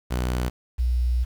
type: tone pair in turn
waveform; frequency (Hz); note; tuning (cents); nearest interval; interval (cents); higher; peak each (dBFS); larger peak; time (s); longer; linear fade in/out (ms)
sawtooth / sine; 61.74 / 61.14; B1 / B1; 0 / -17; unison; 17; first; -19; neither; 0.1-0.5 / 0.78-1.25; second; 20
effects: 8-bit